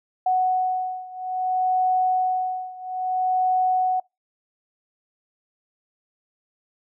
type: beating tone pair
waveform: sine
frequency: 741 / 741.6 Hz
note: F#5 / F#5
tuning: +2 / +4 cents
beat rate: 0.6 Hz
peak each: -22 / -24 dBFS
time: 0.26-4 s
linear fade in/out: 5 ms
effects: noise-tail reverb RT60 0.2 s tail -24 dB re dry